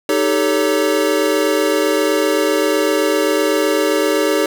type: tone cluster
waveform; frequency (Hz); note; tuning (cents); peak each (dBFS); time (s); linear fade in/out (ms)
square; 310.6 / 392 / 439.8 / 563; D#4 / G4 / A4 / C#5; -3 / 0 / -1 / +27; -20; 0.09-4.46; 2
effects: none